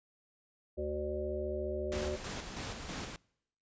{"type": "harmonic tone", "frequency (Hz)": 74.5, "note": "D2", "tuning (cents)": 25, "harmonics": [1, 3, 5, 7, 8], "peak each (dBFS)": [-40, -46, -37, -43, -39], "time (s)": [0.77, 2.17], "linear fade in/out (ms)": 20}
{"type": "noise with tremolo", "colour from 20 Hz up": "pink", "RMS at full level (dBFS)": -40, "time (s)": [1.92, 3.16], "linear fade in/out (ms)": 0, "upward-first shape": "square", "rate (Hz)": 3.1, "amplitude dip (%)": 40}
{"effects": ["noise-tail reverb RT60 0.8 s tail -26 dB re dry", "resampled to 16000 Hz"]}